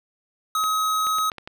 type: tone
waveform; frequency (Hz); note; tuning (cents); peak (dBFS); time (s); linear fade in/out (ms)
square; 1271; D#6; +36; -21; 0.55-1.3; 2
type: clicks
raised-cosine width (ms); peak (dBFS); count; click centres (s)
0.3; -20; 6; 0.639 / 1.069 / 1.185 / 1.318 / 1.383 / 1.475
effects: none